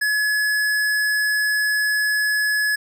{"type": "tone with hard clipping", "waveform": "sine", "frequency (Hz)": 1700, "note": "G#6", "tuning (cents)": 40, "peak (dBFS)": -19, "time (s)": [0.01, 2.76], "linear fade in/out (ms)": 10, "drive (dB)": 17, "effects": []}